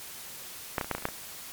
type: clicks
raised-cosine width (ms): 0.5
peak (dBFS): -11 / -14 / -23 / -12 / -15 / -24 / -28 / -11 / -22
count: 9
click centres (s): 0.782 / 0.812 / 0.845 / 0.913 / 0.95 / 0.982 / 1.024 / 1.054 / 1.087
effects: white hiss -43 dBFS RMS until 1.52 s + MP3 96 kbps